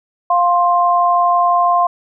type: tone pair together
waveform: sine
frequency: 702.1 / 1052 Hz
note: F5 / C6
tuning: +9 / +9 cents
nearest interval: perfect fifth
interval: 700 cents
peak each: -13 dBFS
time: 0.3-1.87 s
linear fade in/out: 5 ms
effects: none